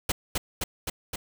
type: noise with echo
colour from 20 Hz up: pink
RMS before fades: -25 dBFS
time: 0.09-0.12 s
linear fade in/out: 5 ms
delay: 260 ms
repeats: 4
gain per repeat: -2 dB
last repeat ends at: 1.16 s
effects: none